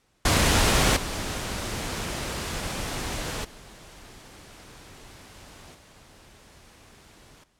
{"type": "noise with level steps", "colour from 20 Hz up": "pink", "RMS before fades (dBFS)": [-20, -31, -47, -52], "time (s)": [0.25, 7.44], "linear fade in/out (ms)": 5, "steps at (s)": [0.96, 3.44, 5.74], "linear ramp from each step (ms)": 10, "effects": ["pink hiss -67 dBFS RMS until 7.59 s", "low-pass 10000 Hz 12 dB/octave"]}